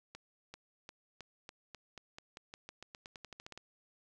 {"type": "accelerating click train", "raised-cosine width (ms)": 0.2, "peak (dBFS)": -30, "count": 21, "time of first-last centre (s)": [0.15, 3.576], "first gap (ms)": 390, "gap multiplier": 0.9, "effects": []}